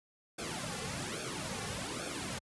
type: noise with flanger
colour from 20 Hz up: pink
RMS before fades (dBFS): -39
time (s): 0.38-2.39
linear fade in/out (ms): 10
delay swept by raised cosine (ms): 1 to 3.2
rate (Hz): 1.2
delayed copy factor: -0.8
effects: high-pass 60 Hz 12 dB/octave + resampled to 24000 Hz